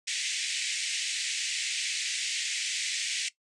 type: band-pass noise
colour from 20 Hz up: pink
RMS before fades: -32 dBFS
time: 0.07-3.29 s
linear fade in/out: 10 ms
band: 2000 to 8600 Hz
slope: 48 dB/octave
effects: noise-tail reverb RT60 0.1 s tail -17 dB re dry + resampled to 24000 Hz